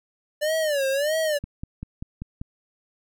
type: tone with vibrato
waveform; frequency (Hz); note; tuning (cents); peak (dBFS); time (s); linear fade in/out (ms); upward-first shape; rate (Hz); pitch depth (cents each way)
square; 586; D5; -4; -22; 0.41-1.39; 20; sine; 1.6; 160
type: click train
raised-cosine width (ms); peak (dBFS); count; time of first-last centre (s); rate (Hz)
5; -20; 6; 1.44-2.415; 5.13
effects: none